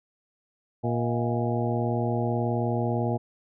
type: harmonic tone with a mistuned harmonic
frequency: 118.3 Hz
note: A#2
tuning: 26 cents sharp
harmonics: 1 / 2 / 3 / 4 / 5 / 6 / 7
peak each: -27 / -30 / -32 / -33 / -34 / -35 / -35 dBFS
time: 0.83-3.18 s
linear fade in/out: 20 ms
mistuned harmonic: 5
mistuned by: +110 cents
effects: none